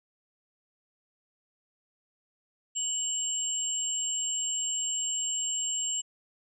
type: tone pair together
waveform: sine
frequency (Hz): 2960 / 7465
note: F#7 / A#8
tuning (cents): 0 / +1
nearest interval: octave + major third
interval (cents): 1601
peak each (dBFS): -35 / -29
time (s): 2.75-6.02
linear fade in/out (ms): 20
effects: none